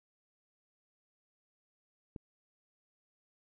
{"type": "click", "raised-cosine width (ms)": 3, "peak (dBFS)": -30, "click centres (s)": 2.162, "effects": []}